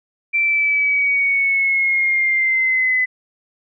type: linear sweep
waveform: sine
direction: down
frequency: 2349 to 2011 Hz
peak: -14 dBFS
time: 0.33-3.06 s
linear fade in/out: 20 ms
effects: none